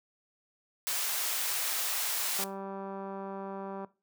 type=high-pass noise; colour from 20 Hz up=white; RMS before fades=-32 dBFS; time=0.87-2.44 s; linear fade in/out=0 ms; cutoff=640 Hz; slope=12 dB/octave
type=click train; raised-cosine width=1 ms; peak=-27 dBFS; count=285; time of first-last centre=2.39-3.846 s; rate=195 Hz
effects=noise-tail reverb RT60 0.3 s tail -19 dB re dry + high-pass 150 Hz 12 dB/octave